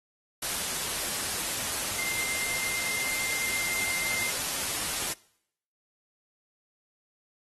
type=tone in noise; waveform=sine; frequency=2093 Hz; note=C7; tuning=in tune; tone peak=-32 dBFS; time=1.98-4.3 s; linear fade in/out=5 ms; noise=white; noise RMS=-31 dBFS; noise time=0.42-5.13 s; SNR=-4 dB; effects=noise-tail reverb RT60 0.7 s tail -22 dB re dry + AAC 32 kbps